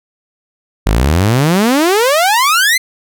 sawtooth exponential sweep, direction up, 47 to 2118 Hz, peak -5 dBFS, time 0.86-2.78 s, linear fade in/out 10 ms, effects none

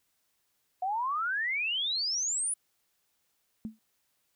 sine exponential sweep, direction up, 719 to 10130 Hz, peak -28 dBFS, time 0.82-2.54 s, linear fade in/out 5 ms
sine tone with exponential decay, 220 Hz, A3, in tune, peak -30 dBFS, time 3.65-3.79 s, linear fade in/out 0 ms, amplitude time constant 29 ms
effects white hiss -75 dBFS RMS until 4.35 s

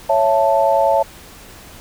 sine chord, A major, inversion first, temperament equal with one note detuned, 554.4 / 664.6 / 880 Hz, C#5 / E5 / A5, 0 / +14 / 0 cents, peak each -16 dBFS, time 0.09-1.03 s, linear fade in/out 10 ms, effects pink hiss -40 dBFS RMS until 1.8 s

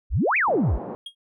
sine exponential two-way sweep, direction up then down, 40.23 to 2637 to 40.23 Hz, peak -18 dBFS, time 0.1-0.79 s, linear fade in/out 50 ms, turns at 0.37 s
white band-pass noise, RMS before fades -34 dBFS, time 0.48-0.95 s, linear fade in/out 0 ms, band 120 to 780 Hz, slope 24 dB/octave
triangle tone with exponential decay, 3261 Hz, G#7, 32 cents flat, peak -28 dBFS, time 1.06-1.15 s, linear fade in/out 5 ms, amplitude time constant 18 ms
effects none

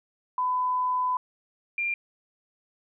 sine tone pair in turn, 1004 / 2388 Hz, B5 / D7, +28 / +28 cents, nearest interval octave + minor third, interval 1500 cents, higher second, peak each -23 / -25 dBFS, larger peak first, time 0.38-1.17 / 1.78-1.94 s, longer first, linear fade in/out 2 ms, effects none

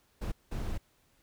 brown noise bursts at uneven times, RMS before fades -34 dBFS, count 2, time 0.21-0.32 / 0.51-0.78 s, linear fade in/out 10 ms, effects pink hiss -69 dBFS RMS until 1.22 s

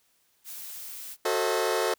blue noise, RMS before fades -40 dBFS, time 0.44-1.17 s, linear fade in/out 50 ms
sawtooth chord, F# diminished seventh, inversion none, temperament just, 370 / 444 / 532.8 / 639.4 Hz, F#4 / A4 / C5 / Eb5, 0 / +16 / +31 / +47 cents, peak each -26 / -24 / -27 / -28 dBFS, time 1.25-1.94 s, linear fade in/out 5 ms
effects white hiss -68 dBFS RMS until 1.98 s

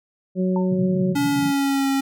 harmonic tone, 185 Hz, F#3, in tune, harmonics 1 / 2 / 3, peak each -19 / -25 / -29 dBFS, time 0.35-1.16 s, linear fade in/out 50 ms
sine tone with exponential decay, 904 Hz, A5, 47 cents sharp, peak -24 dBFS, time 0.56-0.79 s, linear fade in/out 2 ms, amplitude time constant 48 ms
pink band-pass noise, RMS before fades -29 dBFS, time 0.7-1.52 s, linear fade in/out 20 ms, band 130 to 200 Hz, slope 48 dB/octave
square tone with pitch glide, 284 to 272.3 Hz, C#4 to C#4, +42 to -31 cents, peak -19 dBFS, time 1.15-2.01 s, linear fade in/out 10 ms, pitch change -73 cents, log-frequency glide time 1.29-1.89 s
effects none

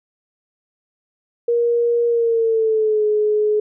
sine tone with pitch glide, 472.5 to 423.4 Hz, A#4 to G#4, +23 to +33 cents, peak -14 dBFS, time 1.48-3.6 s, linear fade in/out 5 ms, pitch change -190 cents, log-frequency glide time 2.07-3.05 s, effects none

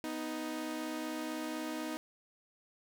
sawtooth tone pair together, 248.2 / 312.3 Hz, B3 / D#4, +9 / +7 cents, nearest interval major third, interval 398 cents, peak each -38 / -34 dBFS, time 0.04-1.97 s, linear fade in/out 0 ms, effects none

